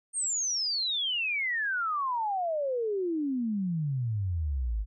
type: exponential sweep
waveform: sine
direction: down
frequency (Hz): 8870 to 49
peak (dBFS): -27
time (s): 0.13-4.86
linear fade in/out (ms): 50
effects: none